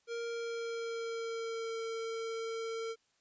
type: tone with pitch glide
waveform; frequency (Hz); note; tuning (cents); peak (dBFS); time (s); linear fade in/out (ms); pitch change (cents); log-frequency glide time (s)
square; 466.2 to 452.9; A#4 to A#4; 0 to -50; -37; 0.07-2.96; 50; -50; 0.24-1.78
effects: white hiss -74 dBFS RMS until 3.2 s + resampled to 16000 Hz